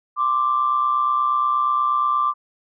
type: tone pair together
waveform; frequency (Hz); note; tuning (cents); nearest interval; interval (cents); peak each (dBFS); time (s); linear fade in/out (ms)
sine; 1046.5 / 1174.9; C6 / D6; 0 / 0; major second; 200; -23 / -17; 0.16-2.34; 50
effects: tanh soft clip ceiling -9 dBFS